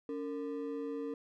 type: ring-modulated tone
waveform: triangle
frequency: 370 Hz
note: F#4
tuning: in tune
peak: -31 dBFS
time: 0.09-1.14 s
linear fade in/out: 2 ms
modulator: 87.4 Hz
effects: none